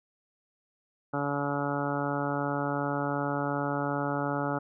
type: harmonic tone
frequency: 142.7 Hz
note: D3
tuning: 49 cents flat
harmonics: 1 / 2 / 3 / 4 / 5 / 6 / 7 / 8 / 9 / 10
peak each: -35 / -33 / -38 / -35 / -38 / -36 / -43 / -43 / -37 / -39 dBFS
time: 1.13-4.59 s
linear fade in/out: 10 ms
effects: none